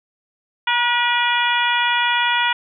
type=harmonic tone with a mistuned harmonic; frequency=482.9 Hz; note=B4; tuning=39 cents flat; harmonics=2 / 3 / 4 / 5 / 6 / 7; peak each=-20 / -22 / -23 / -24 / -25 / -25 dBFS; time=0.67-2.53 s; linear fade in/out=5 ms; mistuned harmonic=2; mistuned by=-21 cents; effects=none